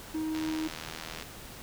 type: tone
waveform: triangle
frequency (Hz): 314.5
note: D#4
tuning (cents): +19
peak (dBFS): -28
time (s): 0.14-0.68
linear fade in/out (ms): 10
type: click train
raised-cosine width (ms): 0.2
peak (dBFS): -21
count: 71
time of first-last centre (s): 0.35-1.224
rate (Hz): 80.1
effects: pink hiss -46 dBFS RMS until 1.62 s